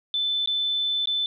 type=tone with dropouts; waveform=sine; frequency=3520 Hz; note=A7; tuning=in tune; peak=-22 dBFS; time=0.14-1.26 s; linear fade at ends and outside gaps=1 ms; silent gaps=0.46-0.474 / 1.057-1.073 s; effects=none